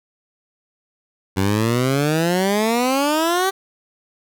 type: exponential sweep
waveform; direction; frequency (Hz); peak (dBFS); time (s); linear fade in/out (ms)
15% pulse; up; 93.2 to 392; -10; 1.36-3.51; 20
effects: none